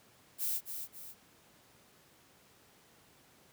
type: noise with echo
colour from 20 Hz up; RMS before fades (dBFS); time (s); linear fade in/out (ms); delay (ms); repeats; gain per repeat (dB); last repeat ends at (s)
violet; -34; 0.38-0.61; 50; 270; 2; -7; 1.15
effects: pink hiss -63 dBFS RMS until 3.52 s + high-pass 100 Hz 12 dB/octave